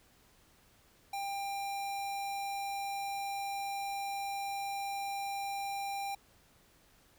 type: tone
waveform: square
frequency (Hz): 795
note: G5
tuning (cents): +24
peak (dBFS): -36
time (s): 1.13-6.15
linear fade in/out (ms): 5
effects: pink hiss -65 dBFS RMS until 7.18 s